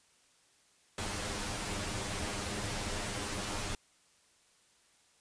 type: noise with comb filter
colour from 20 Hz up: pink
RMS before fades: -37 dBFS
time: 0.98-3.75 s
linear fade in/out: 2 ms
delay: 9.8 ms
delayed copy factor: +0.8
effects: white hiss -67 dBFS RMS until 5.2 s + resampled to 22050 Hz